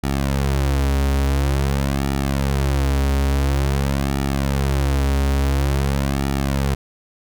sawtooth tone with flanger, 68.7 Hz, C#2, 15 cents flat, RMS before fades -19 dBFS, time 0.03-6.75 s, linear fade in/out 10 ms, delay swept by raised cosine 1.9 to 6 ms, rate 0.48 Hz, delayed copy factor -0.75, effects none

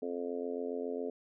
harmonic tone, 87.31 Hz, F2, in tune, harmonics 3 / 4 / 5 / 6 / 7 / 8, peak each -40 / -45 / -37 / -44 / -45 / -52 dBFS, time 0.02-1.1 s, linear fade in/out 5 ms, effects none

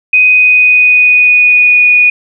sine tone with pitch glide, 2501 to 2465 Hz, D#7 to D#7, +8 to -17 cents, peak -3 dBFS, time 0.13-2.1 s, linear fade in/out 5 ms, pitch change -25 cents, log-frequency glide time 0.25-1.82 s, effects none

